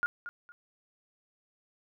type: tone with echo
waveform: sine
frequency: 1421 Hz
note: F6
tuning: 30 cents sharp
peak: -25 dBFS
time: 0.03-0.06 s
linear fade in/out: 0 ms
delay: 230 ms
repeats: 2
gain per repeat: -12 dB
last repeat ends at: 0.52 s
effects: none